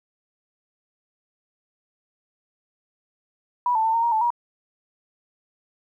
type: tone with pitch steps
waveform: sine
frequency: 978 / 884 / 894 / 920 / 940 / 875 / 954 Hz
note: B5 / A5 / A5 / A#5 / A#5 / A5 / A#5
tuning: -17 / +8 / +27 / -23 / +14 / -10 / +40 cents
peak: -18 dBFS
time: 3.66-4.304 s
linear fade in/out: 2 ms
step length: 92 ms
effects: 10-bit